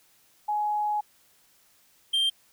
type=tone pair in turn; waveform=sine / triangle; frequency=839 / 3168 Hz; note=G#5 / G7; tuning=+17 / +18 cents; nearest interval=octave + major seventh; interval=2301 cents; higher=second; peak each=-24 / -20 dBFS; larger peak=second; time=0.48-1.01 / 2.13-2.3 s; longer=first; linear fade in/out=10 ms; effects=white hiss -62 dBFS RMS until 2.52 s